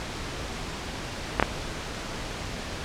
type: clicks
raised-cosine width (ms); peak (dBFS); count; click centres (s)
0.5; -3; 2; 1.398 / 1.426
effects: pink hiss -34 dBFS RMS until 2.84 s + low-pass 6000 Hz 12 dB/octave